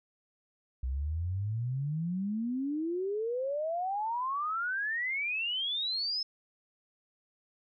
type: exponential sweep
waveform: sine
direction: up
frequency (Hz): 61.74 to 5274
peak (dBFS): -30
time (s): 0.83-6.23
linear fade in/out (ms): 5
effects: none